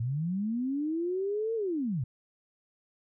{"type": "linear two-way sweep", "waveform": "sine", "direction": "up then down", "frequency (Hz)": [109.9, 460.9, 109.9], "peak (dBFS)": -28, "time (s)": [0, 2.04], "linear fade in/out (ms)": 5, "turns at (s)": 1.55, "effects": []}